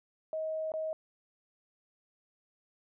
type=tone with dropouts; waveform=sine; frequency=632 Hz; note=D#5; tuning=27 cents sharp; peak=-32 dBFS; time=0.33-0.93 s; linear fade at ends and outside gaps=1 ms; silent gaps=0.719-0.738 s; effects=none